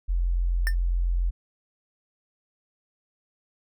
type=tone; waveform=sine; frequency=43.65 Hz; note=F1; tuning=in tune; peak=-21 dBFS; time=0.08-1.31 s; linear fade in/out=20 ms
type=tone with exponential decay; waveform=square; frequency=1794 Hz; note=A6; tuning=33 cents sharp; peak=-22 dBFS; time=0.67-0.75 s; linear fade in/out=0 ms; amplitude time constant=16 ms
effects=none